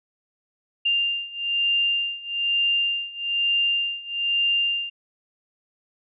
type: beating tone pair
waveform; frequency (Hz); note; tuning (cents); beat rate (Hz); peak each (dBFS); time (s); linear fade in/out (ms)
sine; 2794 / 2795.1; F7 / F7; 0 / +1; 1.1; -25 / -23; 0.85-4.9; 10
effects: none